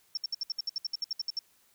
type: tone bursts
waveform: sine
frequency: 5440 Hz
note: F8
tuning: 46 cents flat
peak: -29 dBFS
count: 15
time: 0.15-1.39 s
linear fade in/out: 2 ms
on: 22 ms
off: 65 ms
effects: white hiss -66 dBFS RMS until 1.74 s